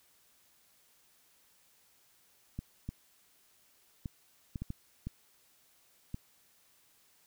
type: clicks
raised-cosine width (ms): 5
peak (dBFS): -25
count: 8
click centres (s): 2.59 / 2.89 / 4.058 / 4.558 / 4.62 / 4.704 / 5.07 / 6.144
effects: white hiss -67 dBFS RMS until 7.26 s